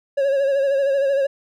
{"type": "tone with vibrato", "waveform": "triangle", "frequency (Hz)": 551, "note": "C#5", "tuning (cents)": -11, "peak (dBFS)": -14, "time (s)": [0.17, 1.27], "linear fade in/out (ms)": 10, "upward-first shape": "sine", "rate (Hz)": 13, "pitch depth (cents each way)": 49, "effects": []}